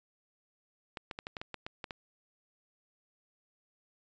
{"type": "clicks", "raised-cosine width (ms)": 0.3, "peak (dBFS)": -23, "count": 10, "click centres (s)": [0.972, 1.112, 1.189, 1.269, 1.368, 1.415, 1.543, 1.665, 1.842, 1.908], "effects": ["resampled to 16000 Hz"]}